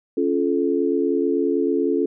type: chord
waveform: sine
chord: Db augmented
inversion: none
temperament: just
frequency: 277.2 / 346.5 / 433.1 Hz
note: Db4 / F4 / A4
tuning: 0 / -14 / -27 cents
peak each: -22 dBFS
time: 0.17-2.06 s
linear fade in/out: 5 ms
effects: none